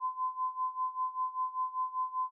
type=tone with tremolo; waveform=sine; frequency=1024 Hz; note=C6; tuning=38 cents flat; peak=-28 dBFS; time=0-2.31 s; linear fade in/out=50 ms; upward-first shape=sine; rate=5.1 Hz; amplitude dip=85%; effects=none